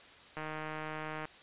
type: click train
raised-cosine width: 0.5 ms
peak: -25 dBFS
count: 138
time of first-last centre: 0.37-1.254 s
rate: 155 Hz
effects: white hiss -55 dBFS RMS until 1.42 s + resampled to 8000 Hz